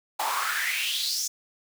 pink noise with high-pass filter sweep, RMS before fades -28 dBFS, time 0.19-1.28 s, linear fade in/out 10 ms, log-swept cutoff 770 to 6400 Hz, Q 5.3, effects none

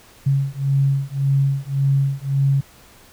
sine beating tone pair, 136.9 / 138.7 Hz, C#3 / C#3, -21 / +1 cents, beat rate 1.8 Hz, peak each -19 dBFS, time 0.26-2.61 s, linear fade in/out 10 ms, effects pink hiss -48 dBFS RMS until 3.12 s

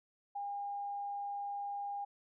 sine tone, 808 Hz, G#5, 48 cents flat, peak -37 dBFS, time 0.35-2.05 s, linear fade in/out 10 ms, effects none

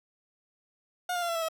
30% pulse tone with pitch steps, 719 / 703.4 / 688.1 / 673.2 / 658.6 / 644.3 Hz, F#5 / F5 / F5 / E5 / E5 / E5, -50 / +12 / -26 / +36 / -2 / -40 cents, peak -26 dBFS, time 1.09-1.486 s, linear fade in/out 5 ms, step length 66 ms, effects none

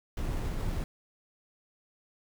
brown noise with sample-and-hold, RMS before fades -32 dBFS, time 0.17-0.84 s, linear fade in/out 2 ms, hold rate 8820 Hz, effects none

